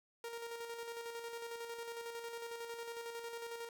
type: tone with tremolo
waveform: sawtooth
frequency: 466.2 Hz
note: A#4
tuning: in tune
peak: -38 dBFS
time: 0.24-3.69 s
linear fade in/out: 2 ms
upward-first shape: square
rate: 11 Hz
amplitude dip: 40%
effects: none